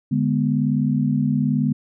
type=chord; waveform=sine; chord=G# diminished; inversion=second; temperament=equal; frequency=146.83 / 207.7 / 246.9 Hz; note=D3 / G#3 / B3; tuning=0 / 0 / 0 cents; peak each=-21 / -22 / -21 dBFS; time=0.11-1.73 s; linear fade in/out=10 ms; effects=none